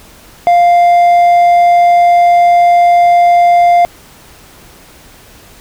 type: tone with hard clipping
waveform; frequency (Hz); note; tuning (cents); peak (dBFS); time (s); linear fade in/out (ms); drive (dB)
sine; 698.5; F5; 0; -5; 0.47-3.85; 0; 3
effects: pink hiss -39 dBFS RMS until 5.6 s

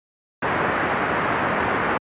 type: low-pass noise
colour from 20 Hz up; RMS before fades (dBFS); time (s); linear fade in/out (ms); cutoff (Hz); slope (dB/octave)
white; -22; 0.42-1.98; 10; 1800; 24
effects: high-pass 100 Hz 12 dB/octave + resampled to 8000 Hz

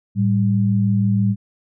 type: tone pair together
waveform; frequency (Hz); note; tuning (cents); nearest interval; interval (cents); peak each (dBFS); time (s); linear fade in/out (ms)
sine; 110.3 / 196.53; A2 / G3; +5 / +5; minor seventh; 1000; -17; 0.15-1.36; 50
effects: none

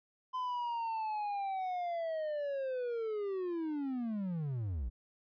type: linear sweep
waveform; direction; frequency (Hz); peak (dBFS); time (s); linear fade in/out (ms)
triangle; down; 1025 to 51.91; -32; 0.33-4.9; 20
effects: resampled to 11025 Hz

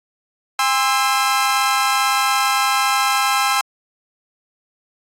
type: chord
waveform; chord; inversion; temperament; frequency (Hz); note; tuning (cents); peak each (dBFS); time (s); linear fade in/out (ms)
sawtooth; Ab augmented; none; equal with one note detuned; 809.3 / 1046.5 / 1318.5; Ab5 / C6 / E6; -45 / 0 / 0; -16; 0.59-3.61; 2
effects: low-pass 12000 Hz 12 dB/octave + AAC 48 kbps

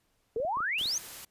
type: exponential sweep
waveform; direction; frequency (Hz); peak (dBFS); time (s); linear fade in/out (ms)
sine; up; 424.9 to 6645; -28; 0.36-0.98; 2
type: clicks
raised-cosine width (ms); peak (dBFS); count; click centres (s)
2; -34; 7; 0.367 / 0.401 / 0.45 / 0.571 / 0.605 / 0.813 / 0.857
type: noise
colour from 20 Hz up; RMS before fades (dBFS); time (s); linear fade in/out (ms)
white; -44; 0.78-1.25; 5
effects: pink hiss -73 dBFS RMS until 1.3 s + resampled to 32000 Hz

